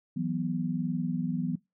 sine chord, E suspended second, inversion none, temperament equal, 164.81 / 185 / 246.9 Hz, E3 / F#3 / B3, 0 / 0 / 0 cents, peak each -32 dBFS, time 0.16-1.56 s, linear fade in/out 10 ms, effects noise-tail reverb RT60 0.2 s tail -22 dB re dry

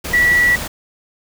sine tone in noise, 1946 Hz, B6, 26 cents flat, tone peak -10 dBFS, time 0.13-0.56 s, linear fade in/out 10 ms, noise pink, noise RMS -25 dBFS, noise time 0.04-0.68 s, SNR +12 dB, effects none

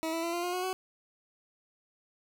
20% pulse tone with pitch steps, 321.8 / 329.9 / 338.2 / 346.7 / 355.4 / 364.4 / 373.5 Hz, E4 / E4 / E4 / F4 / F4 / F#4 / F#4, -42 / +1 / +44 / -13 / +30 / -26 / +16 cents, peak -26 dBFS, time 0.03-0.73 s, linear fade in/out 0 ms, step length 100 ms, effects none

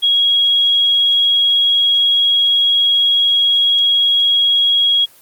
sine tone, 3306 Hz, G#7, 9 cents flat, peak -10 dBFS, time 0.02-5.06 s, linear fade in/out 20 ms, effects white hiss -46 dBFS RMS until 5.21 s + Opus 32 kbps

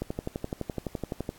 click train, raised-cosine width 2 ms, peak -17 dBFS, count 16, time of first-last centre 0.02-1.291 s, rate 11.8 Hz, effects pink hiss -55 dBFS RMS until 1.38 s + AAC 64 kbps

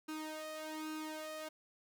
sawtooth tone with flanger, 311.1 Hz, D#4, in tune, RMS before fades -44 dBFS, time 0.08-1.49 s, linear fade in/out 10 ms, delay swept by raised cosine 0.74 to 1.62 ms, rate 1.2 Hz, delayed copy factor +0.75, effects none

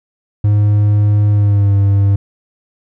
triangle tone with pitch glide, 103.83 to 99.6 Hz, G#2 to G2, 0 to +28 cents, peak -6 dBFS, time 0.44-2.16 s, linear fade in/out 5 ms, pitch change -72 cents, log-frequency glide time 1.3-1.74 s, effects none

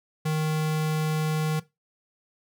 square tone, 155.56 Hz, D#3, in tune, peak -24 dBFS, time 0.25-1.6 s, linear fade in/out 10 ms, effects noise-tail reverb RT60 0.2 s tail -17 dB re dry

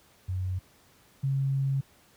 sine tone pair in turn, 92.5 / 136.21 Hz, F#2 / C#3, 0 / -30 cents, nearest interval perfect fifth, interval 670 cents, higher second, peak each -27 / -24 dBFS, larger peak second, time 0.28-0.59 / 1.23-1.81 s, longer second, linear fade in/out 10 ms, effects pink hiss -60 dBFS RMS until 2.16 s + high-pass 60 Hz 12 dB/octave

